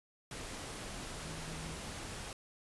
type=tone in noise; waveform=sine; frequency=160 Hz; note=D#3; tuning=49 cents sharp; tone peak=-46 dBFS; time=1.23-1.76 s; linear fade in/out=2 ms; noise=pink; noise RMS=-44 dBFS; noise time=0.31-2.33 s; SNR=-5 dB; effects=resampled to 24000 Hz